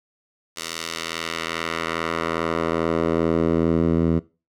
10% pulse tone with band-pass filter sweep, 82.41 Hz, E2, in tune, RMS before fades -23 dBFS, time 0.56-4.2 s, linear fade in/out 20 ms, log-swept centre 5900 to 190 Hz, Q 0.76, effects noise-tail reverb RT60 0.3 s tail -20 dB re dry

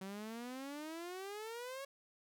sawtooth exponential sweep, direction up, 188.1 to 558 Hz, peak -40 dBFS, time 0.01-1.85 s, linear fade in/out 5 ms, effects none

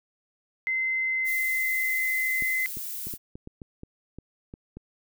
sine tone with pitch glide, 2065 to 2048 Hz, C7 to C7, -23 to -38 cents, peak -24 dBFS, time 0.67-2.66 s, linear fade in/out 0 ms, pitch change -15 cents, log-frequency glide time 0.99-2.08 s
violet noise, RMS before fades -35 dBFS, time 1.24-3.18 s, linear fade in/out 50 ms
clicks, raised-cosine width 3 ms, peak -27 dBFS, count 11, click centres 2.423 / 2.771 / 3.07 / 3.138 / 3.355 / 3.474 / 3.618 / 3.834 / 4.186 / 4.539 / 4.77 s
effects none

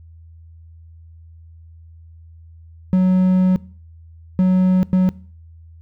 triangle tone bursts at uneven times, 185 Hz, F#3, in tune, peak -9 dBFS, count 3, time 2.93-3.56 / 4.39-4.83 / 4.93-5.09 s, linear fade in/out 0 ms, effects noise-tail reverb RT60 0.5 s tail -22 dB re dry + added 82 Hz sine -40 dBFS peak until 5.81 s

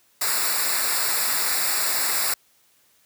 white noise with comb filter, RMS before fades -23 dBFS, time 0.21-2.34 s, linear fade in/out 5 ms, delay 0.32 ms, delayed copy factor -0.85, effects white hiss -61 dBFS RMS until 3.05 s + high-pass 60 Hz 12 dB/octave

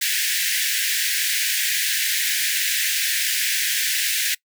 pink high-pass noise, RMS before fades -22 dBFS, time 0.01-4.35 s, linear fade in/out 10 ms, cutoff 1600 Hz, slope 96 dB/octave, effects noise-tail reverb RT60 0.1 s tail -23 dB re dry

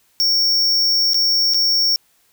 square tone with dropouts, 5490 Hz, F8, 31 cents flat, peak -14 dBFS, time 0.2-1.96 s, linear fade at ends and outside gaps 0 ms, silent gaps 1.134-1.144 / 1.537-1.544 s, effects white hiss -59 dBFS RMS until 2.32 s

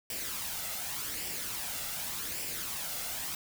white noise with flanger, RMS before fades -37 dBFS, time 0.1-3.35 s, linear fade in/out 2 ms, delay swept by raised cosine 0.38 to 1.48 ms, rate 0.86 Hz, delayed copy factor +0.5, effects none

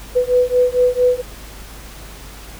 sine beating tone pair, 494.8 / 499.2 Hz, B4 / B4, +3 / +19 cents, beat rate 4.4 Hz, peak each -15 dBFS, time 0.15-1.22 s, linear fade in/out 20 ms, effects added 50 Hz sine -37 dBFS peak until 2.59 s + pink hiss -38 dBFS RMS until 2.59 s

